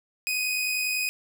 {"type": "tone pair together", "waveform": "sawtooth", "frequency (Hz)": [2498, 2548], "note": ["D#7", "D#7"], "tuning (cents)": [6, 41], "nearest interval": "unison", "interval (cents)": 35, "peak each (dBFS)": [-22, -33], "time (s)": [0.27, 1.09], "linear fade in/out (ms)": 0, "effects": []}